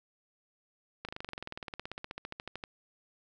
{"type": "slowing click train", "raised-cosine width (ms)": 0.3, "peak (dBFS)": -23, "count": 29, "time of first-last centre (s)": [1.05, 2.638], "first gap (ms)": 37, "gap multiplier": 1.03, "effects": []}